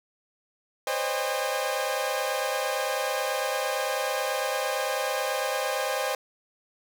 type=tone cluster; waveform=sawtooth; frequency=511 / 540 / 611 / 806 Hz; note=C5 / C#5 / D#5 / G5; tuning=-41 / -45 / -32 / +48 cents; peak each=-28 dBFS; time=0.87-6.15 s; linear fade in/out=2 ms; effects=none